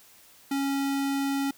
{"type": "tone", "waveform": "square", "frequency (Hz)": 276.3, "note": "C#4", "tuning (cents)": -6, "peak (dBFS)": -26, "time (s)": [0.51, 1.51], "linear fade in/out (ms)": 5, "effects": ["white hiss -55 dBFS RMS until 1.57 s"]}